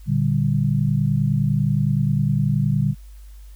sine chord, G minor, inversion first, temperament equal, 116.54 / 146.83 / 196 Hz, Bb2 / D3 / G3, 0 / 0 / 0 cents, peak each -22 / -19 / -23 dBFS, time 0.06-2.95 s, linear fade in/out 50 ms, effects added 50 Hz sine -38 dBFS peak until 3.55 s + white hiss -57 dBFS RMS until 3.55 s

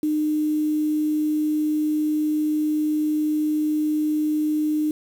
sine tone with quantisation, 304.6 Hz, D#4, 37 cents flat, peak -19 dBFS, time 0.03-4.91 s, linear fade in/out 2 ms, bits 7, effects none

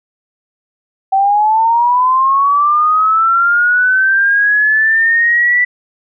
sine linear sweep, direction up, 765 to 1975.5 Hz, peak -8 dBFS, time 1.12-5.65 s, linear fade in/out 10 ms, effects none

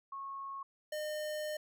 sine / square tone pair in turn, 1095 / 608.2 Hz, C#6 / D#5, -22 / -40 cents, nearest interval minor seventh, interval 1018 cents, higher first, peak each -40 / -37 dBFS, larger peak second, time 0.12-0.63 / 0.92-1.57 s, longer second, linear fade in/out 5 ms, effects none

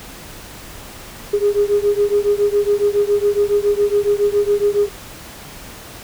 sine beating tone pair, 406.9 / 414.1 Hz, G#4 / G#4, -35 / -5 cents, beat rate 7.2 Hz, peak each -15 / -16 dBFS, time 1.33-4.89 s, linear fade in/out 10 ms, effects tanh soft clip ceiling -6 dBFS + pink hiss -36 dBFS RMS until 6.03 s

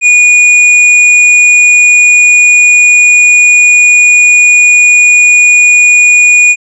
sine tone with tanh clipping, 2453 Hz, D#7, 25 cents flat, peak -3 dBFS, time 0.01-6.56 s, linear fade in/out 50 ms, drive 14 dB, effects resampled to 22050 Hz

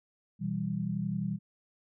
sine chord, E minor, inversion second, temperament equal, 123.47 / 164.81 / 196 Hz, B2 / E3 / G3, 0 / 0 / 0 cents, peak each -37 / -34 / -33 dBFS, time 0.39-1.39 s, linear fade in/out 50 ms, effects none

